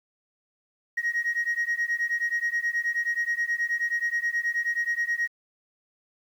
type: beating tone pair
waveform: sine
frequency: 1880 / 1889.4 Hz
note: A#6 / A#6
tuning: +14 / +23 cents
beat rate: 9.4 Hz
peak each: -26 dBFS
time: 0.97-5.28 s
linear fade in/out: 10 ms
effects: tanh soft clip ceiling -20 dBFS + 9-bit